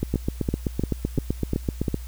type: two click trains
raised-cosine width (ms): 3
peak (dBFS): -10 / -10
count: 6 / 16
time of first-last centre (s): 0.14-1.882 / 0.03-1.943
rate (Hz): 2.87 / 7.84
effects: added 60 Hz sine -33 dBFS peak until 2.07 s + white hiss -49 dBFS RMS until 2.07 s